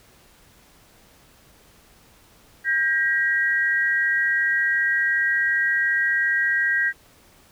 sine tone pair together, 1600 / 1902.7 Hz, G6 / A#6, +35 / +35 cents, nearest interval minor third, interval 300 cents, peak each -21 dBFS, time 2.64-6.93 s, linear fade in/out 50 ms, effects pink hiss -54 dBFS RMS until 7.51 s

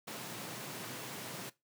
pink high-pass noise, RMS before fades -44 dBFS, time 0.07-1.5 s, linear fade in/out 10 ms, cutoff 110 Hz, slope 96 dB/octave, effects noise-tail reverb RT60 0.2 s tail -18 dB re dry

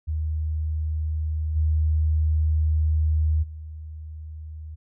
sine tone with level steps, 77.78 Hz, D#2, in tune, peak -23 / -18 / -34 dBFS, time 0.07-4.76 s, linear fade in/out 20 ms, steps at 1.55 / 3.42 s, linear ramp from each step 20 ms, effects none

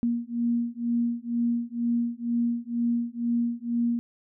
sine beating tone pair, 235.3 / 237.4 Hz, A#3 / A#3, +16 / +32 cents, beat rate 2.1 Hz, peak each -27 dBFS, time 0.03-3.99 s, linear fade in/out 0 ms, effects none

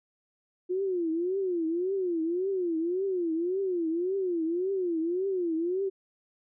sine tone with vibrato, 354.6 Hz, F4, 26 cents sharp, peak -26 dBFS, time 0.69-5.9 s, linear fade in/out 20 ms, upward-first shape triangle, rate 1.8 Hz, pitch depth 200 cents each way, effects none

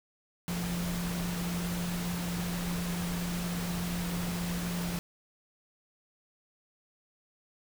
sine tone in noise, 174.61 Hz, F3, in tune, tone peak -32 dBFS, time 0.48-4.99 s, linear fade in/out 0 ms, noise pink, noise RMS -38 dBFS, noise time 0.48-4.99 s, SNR +3 dB, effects none

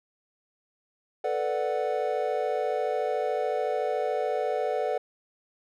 triangle chord, B minor seventh, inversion third, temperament equal, 440 / 493.9 / 587.3 / 740 Hz, A4 / B4 / D5 / F#5, 0 / 0 / 0 / 0 cents, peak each -29 dBFS, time 1.24-4.98 s, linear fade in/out 5 ms, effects none

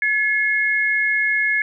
sine tone pair together, 1707.1 / 2162 Hz, G#6 / C#7, +47 / -44 cents, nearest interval major third, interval 409 cents, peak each -19 dBFS, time 0.02-1.62 s, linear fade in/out 2 ms, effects none

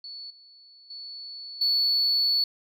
sine tone with level steps, 4435 Hz, C#8, in tune, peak -37 / -50 / -37 / -19 dBFS, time 0.04-2.44 s, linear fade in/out 2 ms, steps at 0.3 / 0.9 / 1.61 s, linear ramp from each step 5 ms, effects tanh soft clip ceiling -17 dBFS

